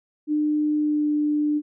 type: tone with pitch glide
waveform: sine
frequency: 300.9 to 298 Hz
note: D4 to D4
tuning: +42 to +25 cents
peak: -19 dBFS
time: 0.27-1.62 s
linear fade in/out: 50 ms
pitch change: -17 cents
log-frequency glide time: 0.78-1.09 s
effects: none